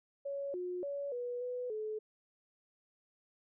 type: tone with pitch steps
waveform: sine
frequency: 559 / 359.8 / 565 / 487.7 / 495.8 / 431 Hz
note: C#5 / F#4 / C#5 / B4 / B4 / A4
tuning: +14 / -48 / +33 / -22 / +7 / -36 cents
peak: -36 dBFS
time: 0.25-1.99 s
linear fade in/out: 10 ms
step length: 290 ms
effects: none